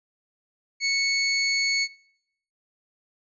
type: tone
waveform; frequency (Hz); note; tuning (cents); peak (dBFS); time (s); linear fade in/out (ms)
25% pulse; 2210; C#7; -6; -18; 0.8-1.88; 50
effects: noise-tail reverb RT60 0.7 s tail -20 dB re dry + resampled to 22050 Hz